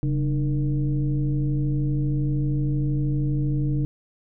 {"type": "tone with frequency modulation", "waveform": "sine", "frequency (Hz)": 138.59, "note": "C#3", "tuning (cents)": 0, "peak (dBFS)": -20, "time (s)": [0.03, 3.85], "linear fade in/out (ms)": 0, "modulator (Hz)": 165, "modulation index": 0.84, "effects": []}